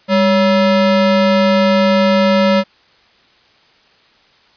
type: ring-modulated tone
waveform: square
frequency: 380.6 Hz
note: F#4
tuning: 49 cents sharp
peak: -7 dBFS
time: 0.08-2.64 s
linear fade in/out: 50 ms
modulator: 179 Hz
effects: white hiss -51 dBFS RMS until 4.56 s + resampled to 11025 Hz